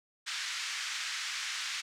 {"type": "band-pass noise", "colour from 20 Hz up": "pink", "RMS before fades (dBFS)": -37, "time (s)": [0.26, 1.82], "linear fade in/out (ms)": 20, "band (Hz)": [1500, 6900], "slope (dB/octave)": 24, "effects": []}